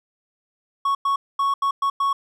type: tone bursts at uneven times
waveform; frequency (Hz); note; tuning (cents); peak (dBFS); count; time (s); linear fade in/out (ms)
triangle; 1108.7; C#6; 0; -16; 6; 0.85-0.95 / 1.05-1.16 / 1.39-1.54 / 1.62-1.71 / 1.82-1.9 / 2-2.13; 5
effects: none